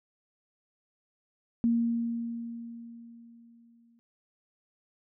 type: tone with exponential decay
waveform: sine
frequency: 233.1 Hz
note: A#3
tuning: in tune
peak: -21 dBFS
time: 1.64-3.99 s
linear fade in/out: 0 ms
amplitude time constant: 510 ms
effects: none

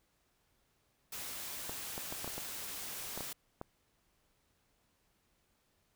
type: noise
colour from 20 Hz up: white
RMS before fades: -43 dBFS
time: 1.12-3.33 s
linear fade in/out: 5 ms
type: clicks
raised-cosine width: 1 ms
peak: -27 dBFS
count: 9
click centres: 1.695 / 1.979 / 2.125 / 2.245 / 2.277 / 2.38 / 3.176 / 3.207 / 3.614 s
effects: pink hiss -75 dBFS RMS until 5.95 s

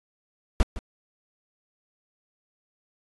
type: noise with echo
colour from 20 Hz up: brown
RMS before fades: -18 dBFS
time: 0.6-0.63 s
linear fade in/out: 0 ms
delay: 160 ms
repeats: 1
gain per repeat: -14 dB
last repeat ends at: 0.79 s
effects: resampled to 24000 Hz

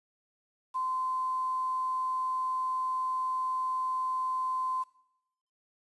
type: tone with quantisation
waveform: sine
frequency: 1032 Hz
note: C6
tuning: 24 cents flat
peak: -29 dBFS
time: 0.74-4.84 s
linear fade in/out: 20 ms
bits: 9
effects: noise-tail reverb RT60 0.8 s tail -18 dB re dry + resampled to 24000 Hz

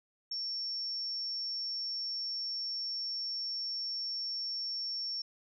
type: tone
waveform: sine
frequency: 5460 Hz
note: F8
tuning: 40 cents flat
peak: -34 dBFS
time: 0.31-5.22 s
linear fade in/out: 5 ms
effects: none

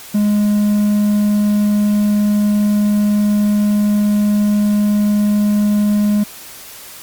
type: tone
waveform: triangle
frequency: 207.7 Hz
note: G#3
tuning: in tune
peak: -9 dBFS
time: 0.14-6.24 s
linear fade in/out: 10 ms
effects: white hiss -35 dBFS RMS until 7.02 s + Opus 48 kbps

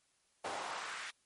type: noise with high-pass filter sweep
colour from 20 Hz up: brown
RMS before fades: -42 dBFS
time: 0.44-1.11 s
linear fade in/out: 10 ms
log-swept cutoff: 590 to 1900 Hz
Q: 1.7
effects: white hiss -74 dBFS RMS until 1.25 s + MP3 48 kbps

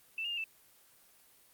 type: tone with pitch steps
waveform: sine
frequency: 2659 / 2829 / 2805 / 2647 Hz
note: E7 / F7 / F7 / E7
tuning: +14 / +22 / +7 / +7 cents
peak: -34 dBFS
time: 0.18-0.44 s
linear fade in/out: 2 ms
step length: 65 ms
effects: white hiss -63 dBFS RMS until 1.53 s + Opus 24 kbps

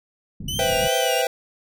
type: low-pass noise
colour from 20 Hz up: white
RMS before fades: -32 dBFS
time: 0.4-0.88 s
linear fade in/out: 5 ms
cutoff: 200 Hz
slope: 24 dB/octave
type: tone with vibrato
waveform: sawtooth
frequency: 2960 Hz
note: F#7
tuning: in tune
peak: -23 dBFS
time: 0.48-1.22 s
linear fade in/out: 5 ms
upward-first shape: triangle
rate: 2.6 Hz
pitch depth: 110 cents each way
type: chord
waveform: square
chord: C major seventh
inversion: third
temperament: equal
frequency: 493.9 / 523.3 / 659.3 / 784 Hz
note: B4 / C5 / E5 / G5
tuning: 0 / 0 / 0 / 0 cents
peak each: -26 dBFS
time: 0.59-1.27 s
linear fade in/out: 2 ms
effects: none

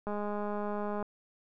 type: click train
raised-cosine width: 1 ms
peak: -23 dBFS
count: 199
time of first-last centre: 0.07-1.027 s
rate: 207 Hz
effects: none

